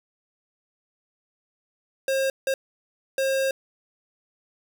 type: tone bursts at uneven times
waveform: square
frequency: 536 Hz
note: C5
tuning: 42 cents sharp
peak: -22 dBFS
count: 3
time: 2.08-2.3 / 2.47-2.54 / 3.18-3.51 s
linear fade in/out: 2 ms
effects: none